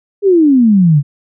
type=exponential sweep; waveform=sine; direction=down; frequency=415.3 to 136.3 Hz; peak=-5 dBFS; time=0.22-1.03 s; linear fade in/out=50 ms; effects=none